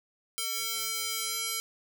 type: tone with high-pass filter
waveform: square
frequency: 450.1 Hz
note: A4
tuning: 39 cents sharp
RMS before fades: -33 dBFS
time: 0.38-1.6 s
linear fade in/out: 0 ms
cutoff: 3000 Hz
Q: 0.57
effects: none